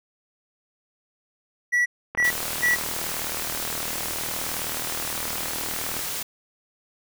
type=tone bursts; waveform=triangle; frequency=1945 Hz; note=B6; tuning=27 cents flat; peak=-16 dBFS; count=3; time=1.72-2.76 s; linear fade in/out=20 ms; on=140 ms; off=310 ms
type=click train; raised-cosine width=0.5 ms; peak=-17 dBFS; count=152; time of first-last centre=2.15-5.992 s; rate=39.3 Hz
type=noise; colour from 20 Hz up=white; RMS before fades=-30 dBFS; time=2.24-6.23 s; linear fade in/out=5 ms
effects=none